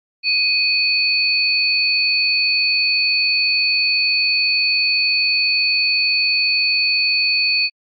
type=tone pair together; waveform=sine; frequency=2500 / 4454 Hz; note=D#7 / C#8; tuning=+8 / +7 cents; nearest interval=minor seventh; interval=999 cents; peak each=-17 dBFS; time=0.23-7.7 s; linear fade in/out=50 ms; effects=AAC 64 kbps